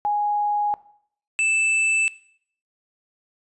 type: tone pair in turn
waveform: sine / square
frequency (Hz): 829 / 2639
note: G#5 / E7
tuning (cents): -3 / +1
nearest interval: octave + minor sixth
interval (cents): 2004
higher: second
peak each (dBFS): -19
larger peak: neither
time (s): 0.05-0.74 / 1.39-2.08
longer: neither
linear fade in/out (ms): 0
effects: noise-tail reverb RT60 0.6 s tail -18 dB re dry + resampled to 24000 Hz